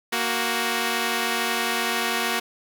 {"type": "tone pair together", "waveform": "5% pulse", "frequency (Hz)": [233.1, 370.8], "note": ["A#3", "F#4"], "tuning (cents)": [0, 4], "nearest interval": "minor sixth", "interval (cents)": 804, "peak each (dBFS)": -14, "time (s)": [0.12, 2.4], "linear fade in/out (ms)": 10, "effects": []}